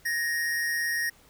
square tone pair together, 1707.3 / 1864.7 Hz, G#6 / A#6, +47 / 0 cents, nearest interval major second, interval 153 cents, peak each -37 / -27 dBFS, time 0.05-1.1 s, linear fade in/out 10 ms, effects pink hiss -58 dBFS RMS until 1.29 s

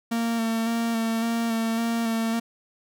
45% pulse tone with vibrato, 228.5 Hz, A#3, 34 cents flat, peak -23 dBFS, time 0.11-2.4 s, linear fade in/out 10 ms, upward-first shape square, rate 1.8 Hz, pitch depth 19 cents each way, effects none

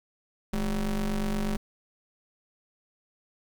square ring-modulated tone, 93.8 Hz, F#2, 24 cents sharp, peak -24 dBFS, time 0.53-1.57 s, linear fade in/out 5 ms, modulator 118 Hz, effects 9-bit

